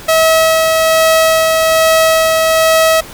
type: tone with tremolo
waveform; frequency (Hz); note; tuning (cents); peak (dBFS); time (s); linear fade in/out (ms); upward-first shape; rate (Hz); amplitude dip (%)
sawtooth; 644; E5; -41; -3; 0.08-3.01; 10; sine; 1.2; 25
effects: pink hiss -32 dBFS RMS until 3.13 s